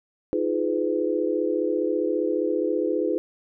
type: chord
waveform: sine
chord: F half-diminished seventh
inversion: third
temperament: just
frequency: 314.3 / 349.2 / 419.1 / 502.9 Hz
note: Eb4 / F4 / Ab4 / Cb5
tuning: +18 / 0 / +16 / +31 cents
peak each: -27 dBFS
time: 0.33-3.18 s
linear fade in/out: 0 ms
effects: none